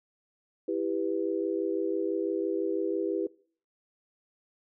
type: chord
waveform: sine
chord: E minor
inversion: none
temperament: just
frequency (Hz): 329.6 / 395.6 / 494.4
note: E4 / G4 / B4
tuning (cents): 0 / +16 / +2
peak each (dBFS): -31 / -31 / -33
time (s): 0.68-3.27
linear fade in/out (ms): 5
effects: noise-tail reverb RT60 0.5 s tail -23 dB re dry